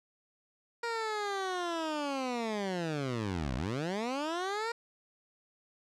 15% pulse linear two-way sweep, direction down then up, 473.1 to 58.27 to 473.1 Hz, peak -26 dBFS, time 0.83-4.72 s, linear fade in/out 5 ms, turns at 3.55 s, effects low-pass 6000 Hz 12 dB/octave

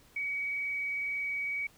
sine tone with frequency modulation, 2261 Hz, C#7, 34 cents sharp, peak -31 dBFS, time 0.16-1.67 s, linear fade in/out 5 ms, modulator 21.9 Hz, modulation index 0.69, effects pink hiss -61 dBFS RMS until 1.77 s

